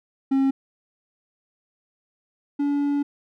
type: tone pair in turn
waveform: triangle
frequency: 270 / 286.1 Hz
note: C#4 / D4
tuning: -45 / -45 cents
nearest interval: minor second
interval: 100 cents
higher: second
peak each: -15 / -18 dBFS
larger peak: first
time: 0.31-0.51 / 2.59-3.03 s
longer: second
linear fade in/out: 10 ms
effects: none